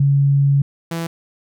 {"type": "tone pair in turn", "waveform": ["sine", "sawtooth"], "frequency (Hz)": [140, 166.49], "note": ["C#3", "E3"], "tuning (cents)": [18, 18], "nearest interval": "minor third", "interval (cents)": 300, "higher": "second", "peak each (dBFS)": [-11, -18], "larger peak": "first", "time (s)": [[0, 0.62], [0.91, 1.07]], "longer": "first", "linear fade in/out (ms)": 5, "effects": []}